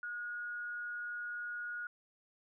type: tone with amplitude modulation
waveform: sine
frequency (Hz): 1444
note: F#6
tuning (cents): -43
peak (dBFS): -37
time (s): 0.03-1.87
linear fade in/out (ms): 2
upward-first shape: sine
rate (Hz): 211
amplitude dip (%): 30
effects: none